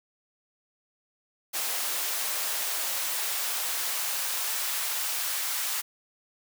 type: noise with high-pass filter sweep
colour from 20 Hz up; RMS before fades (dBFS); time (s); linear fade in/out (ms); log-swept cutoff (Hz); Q
white; -30; 1.53-5.82; 20; 510 to 910; 0.84
effects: none